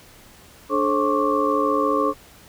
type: tone cluster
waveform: sine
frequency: 292.7 / 430.9 / 537 / 1083 / 1157 Hz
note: D4 / A4 / C5 / C#6 / D6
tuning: -6 / -36 / +45 / -41 / -26 cents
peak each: -24 dBFS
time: 0.69-2.14 s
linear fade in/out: 50 ms
effects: pink hiss -48 dBFS RMS until 2.48 s